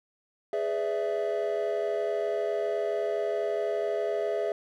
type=chord; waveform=triangle; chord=E dominant seventh; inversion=first; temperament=equal with one note detuned; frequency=415.3 / 502.8 / 587.3 / 659.3 Hz; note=G#4 / B4 / D5 / E5; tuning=0 / +31 / 0 / 0 cents; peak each=-28 / -34 / -32 / -28 dBFS; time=0.53-4.52 s; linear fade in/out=2 ms; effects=tanh soft clip ceiling -16 dBFS